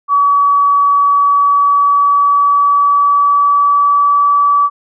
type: tone with pitch glide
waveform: sine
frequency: 1138 to 1149.9 Hz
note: C#6 to D6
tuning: +45 to -37 cents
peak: -7 dBFS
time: 0.08-4.7 s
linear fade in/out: 50 ms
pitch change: +18 cents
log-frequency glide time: 0.86-4.3 s
effects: none